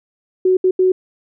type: tone bursts at uneven times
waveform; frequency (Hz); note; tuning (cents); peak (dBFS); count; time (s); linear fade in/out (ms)
sine; 371.3; F#4; +6; -10; 3; 0.45-0.57 / 0.64-0.71 / 0.79-0.92; 5
effects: none